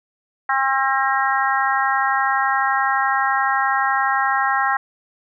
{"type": "harmonic tone", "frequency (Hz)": 268.3, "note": "C4", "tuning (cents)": 44, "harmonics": [3, 4, 5, 6, 7], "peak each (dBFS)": [-21, -22, -23, -24, -24], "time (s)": [0.49, 4.77], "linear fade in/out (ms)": 5, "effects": []}